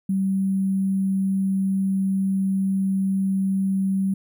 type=tone with sample-and-hold; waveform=sine; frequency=192.7 Hz; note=G3; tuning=29 cents flat; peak=-19 dBFS; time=0.09-4.14 s; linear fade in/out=5 ms; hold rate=11025 Hz; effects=none